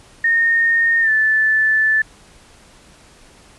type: tone with pitch glide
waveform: sine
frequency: 1839 to 1751.9 Hz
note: A#6 to A6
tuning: -24 to -8 cents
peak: -12 dBFS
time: 0.24-2.02 s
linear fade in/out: 5 ms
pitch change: -84 cents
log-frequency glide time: 1.01-1.1 s
effects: pink hiss -47 dBFS RMS until 3.58 s + resampled to 24000 Hz